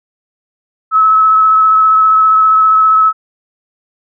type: tone with vibrato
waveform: sine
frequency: 1294 Hz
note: E6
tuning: 32 cents flat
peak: -5 dBFS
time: 0.91-3.13 s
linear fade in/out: 50 ms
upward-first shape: triangle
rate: 15 Hz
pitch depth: 17 cents each way
effects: none